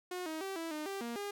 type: tone with pitch steps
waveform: sawtooth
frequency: 361.9 / 316.1 / 387.2 / 329 / 304.7 / 392.5 / 235.3 / 406.2 Hz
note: F#4 / D#4 / G4 / E4 / D#4 / G4 / A#3 / G#4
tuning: -38 / +27 / -21 / -3 / -36 / +2 / +16 / -38 cents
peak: -34 dBFS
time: 0.11-1.31 s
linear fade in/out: 5 ms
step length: 150 ms
effects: none